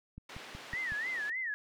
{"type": "click train", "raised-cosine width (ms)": 5, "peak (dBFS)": -33, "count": 5, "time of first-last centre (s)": [0.18, 0.921], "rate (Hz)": 5.4}
{"type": "band-pass noise", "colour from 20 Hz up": "white", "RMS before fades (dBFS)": -49, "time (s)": [0.29, 1.3], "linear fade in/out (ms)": 5, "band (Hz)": [230, 3000], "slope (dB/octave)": 12}
{"type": "tone with vibrato", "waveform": "sine", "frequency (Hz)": 1864.7, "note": "A#6", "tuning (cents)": 0, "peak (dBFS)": -33, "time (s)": [0.73, 1.54], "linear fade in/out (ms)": 0, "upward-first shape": "sine", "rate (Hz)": 3.4, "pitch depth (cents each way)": 190}
{"effects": []}